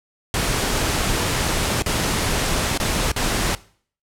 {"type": "noise with dropouts", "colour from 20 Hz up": "pink", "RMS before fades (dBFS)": -21, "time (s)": [0.34, 3.55], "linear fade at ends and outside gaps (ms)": 1, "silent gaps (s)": [[1.822, 1.861], [2.776, 2.8], [3.117, 3.162]], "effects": ["noise-tail reverb RT60 0.5 s tail -20 dB re dry", "low-pass 11000 Hz 12 dB/octave"]}